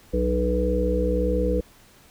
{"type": "harmonic tone with a mistuned harmonic", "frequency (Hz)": 61.4, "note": "B1", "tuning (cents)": -9, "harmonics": [1, 3, 5, 7, 8], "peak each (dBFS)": [-24, -28, -29, -30, -24], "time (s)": [0.13, 1.61], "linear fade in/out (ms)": 10, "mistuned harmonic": 3, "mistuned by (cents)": 28, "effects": ["pink hiss -53 dBFS RMS until 2.1 s"]}